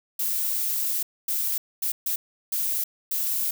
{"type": "noise bursts at uneven times", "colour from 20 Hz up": "violet", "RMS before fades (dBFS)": -26, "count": 6, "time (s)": [[0.19, 1.03], [1.28, 1.58], [1.82, 1.92], [2.06, 2.16], [2.52, 2.84], [3.11, 3.51]], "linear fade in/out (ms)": 5, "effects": []}